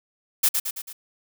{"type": "noise with echo", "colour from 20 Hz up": "blue", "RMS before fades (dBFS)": -18, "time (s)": [0.43, 0.49], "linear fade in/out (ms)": 10, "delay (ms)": 110, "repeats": 4, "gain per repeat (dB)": -5, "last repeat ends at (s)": 0.93, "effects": []}